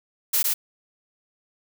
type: noise with echo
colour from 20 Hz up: blue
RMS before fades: -21 dBFS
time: 0.33-0.43 s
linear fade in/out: 10 ms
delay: 110 ms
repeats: 1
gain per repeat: -2 dB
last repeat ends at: 0.54 s
effects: none